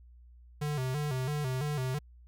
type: tone with vibrato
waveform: square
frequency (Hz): 138.59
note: C#3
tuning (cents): 0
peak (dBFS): -31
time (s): 0.61-1.99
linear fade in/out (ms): 10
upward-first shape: square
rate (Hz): 3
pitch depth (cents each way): 120
effects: added 60 Hz sine -52 dBFS peak until 2.27 s